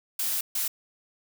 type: noise bursts at uneven times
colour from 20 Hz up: blue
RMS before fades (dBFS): -28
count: 2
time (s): 0.19-0.41 / 0.55-0.68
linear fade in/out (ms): 5
effects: none